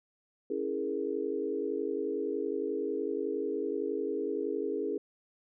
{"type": "chord", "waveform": "sine", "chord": "A# half-diminished seventh", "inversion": "first", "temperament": "equal", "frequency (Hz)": [277.2, 329.6, 415.3, 466.2], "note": ["C#4", "E4", "G#4", "A#4"], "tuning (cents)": [0, 0, 0, 0], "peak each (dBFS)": [-38, -37, -33, -37], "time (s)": [0.5, 4.98], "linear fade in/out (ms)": 5, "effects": []}